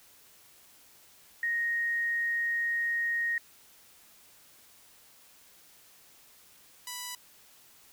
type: tone pair in turn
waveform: sine / 5% pulse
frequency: 1868 / 987.3 Hz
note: A#6 / B5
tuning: +3 / -1 cents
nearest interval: major seventh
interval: 1104 cents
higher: first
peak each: -27 / -25 dBFS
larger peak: second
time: 1.43-3.38 / 6.87-7.15 s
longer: first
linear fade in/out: 2 ms
effects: white hiss -58 dBFS RMS until 7.92 s